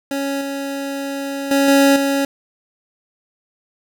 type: tone with level steps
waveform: 25% pulse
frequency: 277.2 Hz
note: C#4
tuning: in tune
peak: -16 / -19 / -9 / -6 / -12 dBFS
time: 0.11-2.25 s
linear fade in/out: 2 ms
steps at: 0.41 / 1.51 / 1.68 / 1.96 s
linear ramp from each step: 2 ms
effects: none